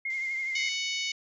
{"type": "tone with vibrato", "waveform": "sine", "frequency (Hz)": 2117, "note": "C7", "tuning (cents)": 20, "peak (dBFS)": -29, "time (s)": [0.05, 0.69], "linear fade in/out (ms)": 5, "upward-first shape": "triangle", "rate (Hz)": 12, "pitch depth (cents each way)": 40}
{"type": "noise", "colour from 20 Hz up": "blue", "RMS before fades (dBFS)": -45, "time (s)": [0.1, 0.76], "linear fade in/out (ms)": 2}
{"type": "harmonic tone", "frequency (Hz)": 742, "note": "F#5", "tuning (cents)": 5, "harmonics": [3, 4, 5, 6, 7, 8, 9], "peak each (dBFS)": [-33, -35, -37, -39, -40, -41, -42], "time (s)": [0.55, 1.12], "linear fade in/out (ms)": 5}
{"effects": ["resampled to 16000 Hz"]}